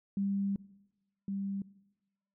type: tone pair in turn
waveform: sine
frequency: 198 / 197.01 Hz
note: G3 / G3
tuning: +18 / +9 cents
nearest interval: unison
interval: 9 cents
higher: first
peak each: -29 / -33 dBFS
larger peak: first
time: 0.17-0.56 / 1.28-1.62 s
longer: first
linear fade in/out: 2 ms
effects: noise-tail reverb RT60 1.0 s tail -20 dB re dry

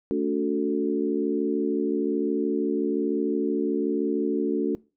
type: harmonic tone with a mistuned harmonic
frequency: 73.42 Hz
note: D2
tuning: in tune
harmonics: 3 / 4 / 5 / 6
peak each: -30 / -26 / -27 / -29 dBFS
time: 0.11-4.75 s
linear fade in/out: 0 ms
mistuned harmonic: 4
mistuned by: -46 cents
effects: noise-tail reverb RT60 0.3 s tail -22 dB re dry

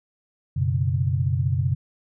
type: chord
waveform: sine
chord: F# suspended fourth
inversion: none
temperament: just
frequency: 92.5 / 123.33 / 138.75 Hz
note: F#2 / B2 / C#3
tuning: 0 / -2 / +2 cents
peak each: -24 dBFS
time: 0.56-1.75 s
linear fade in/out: 10 ms
effects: none

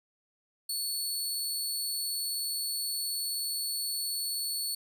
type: tone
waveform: 20% pulse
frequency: 4421 Hz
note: C#8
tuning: 5 cents flat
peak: -25 dBFS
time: 0.69-4.75 s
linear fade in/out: 5 ms
effects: none

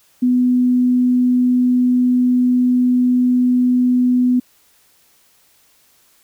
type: tone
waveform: sine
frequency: 249.1 Hz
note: B3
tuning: 15 cents sharp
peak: -11 dBFS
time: 0.22-4.4 s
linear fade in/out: 10 ms
effects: white hiss -55 dBFS RMS until 6.23 s

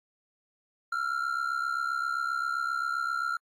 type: ring-modulated tone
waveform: triangle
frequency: 1375 Hz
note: F6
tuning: 27 cents flat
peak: -23 dBFS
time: 0.92-3.37 s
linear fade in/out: 5 ms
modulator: 33.8 Hz
effects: AAC 64 kbps

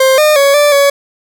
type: tone with pitch steps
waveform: 40% pulse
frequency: 527 / 607 / 559 / 586 / 563 Hz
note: C5 / D#5 / C#5 / D5 / C#5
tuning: +12 / -43 / +14 / -4 / +27 cents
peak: -5 dBFS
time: 0-0.9 s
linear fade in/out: 5 ms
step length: 180 ms
effects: none

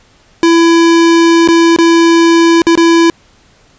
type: tone with dropouts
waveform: square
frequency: 334.1 Hz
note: E4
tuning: 23 cents sharp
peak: -5 dBFS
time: 0.43-3.1 s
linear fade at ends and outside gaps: 1 ms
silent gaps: 1.476-1.486 / 1.763-1.786 / 2.619-2.668 / 2.754-2.775 s
effects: pink hiss -47 dBFS RMS until 3.78 s + resampled to 16000 Hz

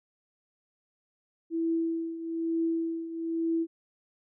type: tone with tremolo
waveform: sine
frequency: 329.6 Hz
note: E4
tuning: in tune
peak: -24 dBFS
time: 1.5-3.67 s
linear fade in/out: 50 ms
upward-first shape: triangle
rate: 1.1 Hz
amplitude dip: 75%
effects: none

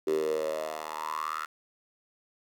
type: tone with high-pass filter sweep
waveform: 10% pulse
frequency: 77.78 Hz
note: D#2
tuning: in tune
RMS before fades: -32 dBFS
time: 0.07-1.46 s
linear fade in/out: 5 ms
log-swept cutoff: 370 to 1400 Hz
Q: 8.1
effects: none

